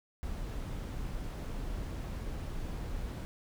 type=noise; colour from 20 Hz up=brown; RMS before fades=-38 dBFS; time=0.23-3.25 s; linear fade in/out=0 ms; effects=none